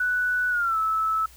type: tone with pitch glide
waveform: sine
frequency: 1483 to 1306 Hz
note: F#6 to E6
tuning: +4 to -17 cents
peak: -21 dBFS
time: 0-1.26 s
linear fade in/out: 5 ms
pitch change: -221 cents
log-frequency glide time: 0.5-0.77 s
effects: added 60 Hz sine -50 dBFS peak until 1.36 s + white hiss -52 dBFS RMS until 1.36 s